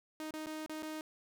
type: tone with dropouts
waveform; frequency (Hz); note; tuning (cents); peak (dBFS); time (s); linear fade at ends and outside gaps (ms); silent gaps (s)
sawtooth; 311.1; D#4; 0; -36; 0.2-1.01; 1; 0.308-0.338 / 0.461-0.468 / 0.662-0.695 / 0.824-0.829
effects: none